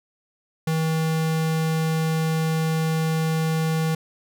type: tone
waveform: square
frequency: 160 Hz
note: D#3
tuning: 49 cents sharp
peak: -21 dBFS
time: 0.67-3.95 s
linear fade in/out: 5 ms
effects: none